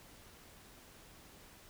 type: silence
effects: pink hiss -58 dBFS RMS until 1.69 s